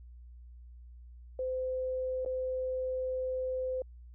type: tone with dropouts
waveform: sine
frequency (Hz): 514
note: C5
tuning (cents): -31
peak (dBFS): -31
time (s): 1.39-3.82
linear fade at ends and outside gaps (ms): 2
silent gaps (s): 2.249-2.26
effects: added 60 Hz sine -48 dBFS peak until 4.14 s